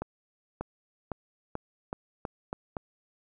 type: accelerating click train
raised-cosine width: 1 ms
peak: -19 dBFS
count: 8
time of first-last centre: 0.02-2.768 s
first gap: 590 ms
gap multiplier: 0.86
effects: none